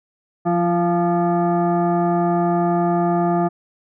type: tone with frequency modulation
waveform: sine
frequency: 174.61 Hz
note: F3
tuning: in tune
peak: -15 dBFS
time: 0.45-3.49 s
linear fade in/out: 20 ms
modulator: 519 Hz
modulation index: 1.4
effects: none